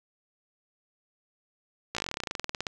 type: slowing click train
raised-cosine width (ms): 0.2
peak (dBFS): -14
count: 22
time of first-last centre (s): 1.95-2.668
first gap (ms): 16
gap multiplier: 1.07
effects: none